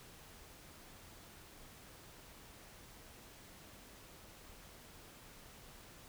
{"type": "silence", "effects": ["pink hiss -57 dBFS RMS until 6.08 s"]}